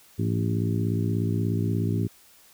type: harmonic tone with a mistuned harmonic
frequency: 56.7 Hz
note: A#1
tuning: 47 cents flat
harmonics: 2 / 3 / 4 / 5 / 6 / 7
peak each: -25 / -29 / -31 / -33 / -35 / -36 dBFS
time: 0.18-2.08 s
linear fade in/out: 20 ms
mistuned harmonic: 2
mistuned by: -110 cents
effects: white hiss -55 dBFS RMS until 2.53 s